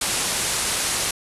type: low-pass noise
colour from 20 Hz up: white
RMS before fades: -24 dBFS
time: 0.01-1.11 s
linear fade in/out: 5 ms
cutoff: 11000 Hz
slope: 48 dB/octave
effects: resampled to 32000 Hz